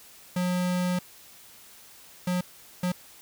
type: tone bursts at uneven times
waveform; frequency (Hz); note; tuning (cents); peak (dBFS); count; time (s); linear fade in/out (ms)
square; 180; F#3; -47; -25; 3; 0.36-0.99 / 2.27-2.41 / 2.83-2.92; 5
effects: white hiss -51 dBFS RMS until 3.21 s